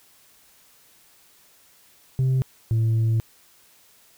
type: tone pair in turn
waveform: sine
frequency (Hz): 130.81 / 112.48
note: C3 / A2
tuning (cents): 0 / +39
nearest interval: minor third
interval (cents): 261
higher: first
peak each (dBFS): -15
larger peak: neither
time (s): 2.19-2.42 / 2.71-3.2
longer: second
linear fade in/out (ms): 0
effects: tanh soft clip ceiling -17 dBFS + white hiss -56 dBFS RMS until 4.17 s